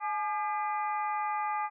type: harmonic tone with a mistuned harmonic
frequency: 402.6 Hz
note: G4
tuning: 46 cents sharp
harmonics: 2 / 3 / 4 / 5 / 6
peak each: -31 / -34 / -46 / -42 / -47 dBFS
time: 0-1.7 s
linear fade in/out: 50 ms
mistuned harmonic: 2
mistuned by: +87 cents
effects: none